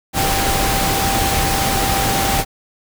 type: tone in noise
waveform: sine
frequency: 784 Hz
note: G5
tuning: in tune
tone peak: -21 dBFS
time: 0.13-2.45 s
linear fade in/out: 50 ms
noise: pink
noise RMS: -18 dBFS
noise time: 0.13-2.45 s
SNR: -6 dB
effects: none